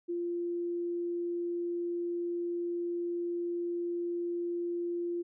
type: tone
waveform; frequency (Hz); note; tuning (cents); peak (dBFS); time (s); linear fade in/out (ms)
sine; 346.3; F4; -15; -31; 0.08-5.23; 20
effects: none